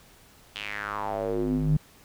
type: tone with band-pass filter sweep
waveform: square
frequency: 51.6 Hz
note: G#1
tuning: 10 cents flat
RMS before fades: -28 dBFS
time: 0.55-1.77 s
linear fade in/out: 5 ms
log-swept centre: 3200 to 140 Hz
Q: 4.3
effects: pink hiss -55 dBFS RMS until 2.04 s